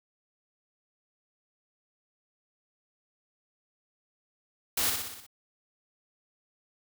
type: noise with echo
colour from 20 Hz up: white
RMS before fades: -28 dBFS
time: 4.77-4.9 s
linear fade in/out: 5 ms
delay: 61 ms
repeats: 6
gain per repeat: -4 dB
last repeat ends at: 5.266 s
effects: none